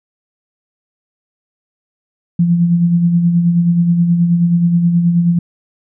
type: tone with tremolo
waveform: sine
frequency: 171.9 Hz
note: F3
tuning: 27 cents flat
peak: -7 dBFS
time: 2.39-5.39 s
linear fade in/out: 5 ms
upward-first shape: sine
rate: 9.4 Hz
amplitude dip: 45%
effects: none